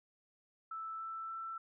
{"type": "tone with pitch steps", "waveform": "sine", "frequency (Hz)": [1318.5, 1326.1, 1333.8], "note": ["E6", "E6", "E6"], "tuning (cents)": [0, 10, 20], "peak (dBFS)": -40, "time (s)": [0.71, 1.58], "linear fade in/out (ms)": 5, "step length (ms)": 290, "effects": []}